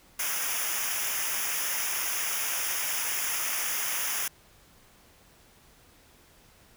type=noise with comb filter; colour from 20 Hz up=white; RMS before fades=-30 dBFS; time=0.19-4.28 s; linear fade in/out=5 ms; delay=0.24 ms; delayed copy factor=-0.9; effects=pink hiss -58 dBFS RMS until 6.76 s